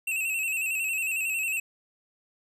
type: tone with vibrato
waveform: square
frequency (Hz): 2637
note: E7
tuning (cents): 0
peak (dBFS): -27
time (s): 0.07-1.6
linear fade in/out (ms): 5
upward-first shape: square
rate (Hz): 11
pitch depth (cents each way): 50
effects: none